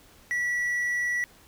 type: tone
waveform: triangle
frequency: 1946 Hz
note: B6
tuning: 26 cents flat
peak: -23 dBFS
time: 0.31-1.24 s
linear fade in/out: 0 ms
effects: pink hiss -55 dBFS RMS until 1.47 s